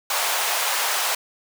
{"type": "high-pass noise", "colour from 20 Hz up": "pink", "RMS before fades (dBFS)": -23, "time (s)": [0.1, 1.15], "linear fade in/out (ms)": 5, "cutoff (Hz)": 650, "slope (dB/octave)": 24, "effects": []}